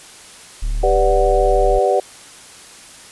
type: tone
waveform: triangle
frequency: 36.71 Hz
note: D1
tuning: in tune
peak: -15 dBFS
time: 0.62-1.79 s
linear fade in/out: 10 ms
type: chord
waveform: sine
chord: G major seventh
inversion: none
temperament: equal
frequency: 392 / 493.9 / 587.3 / 740 Hz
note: G4 / B4 / D5 / F#5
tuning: 0 / 0 / 0 / 0 cents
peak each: -18 dBFS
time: 0.83-2 s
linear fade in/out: 5 ms
effects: white hiss -40 dBFS RMS until 3.11 s + resampled to 24000 Hz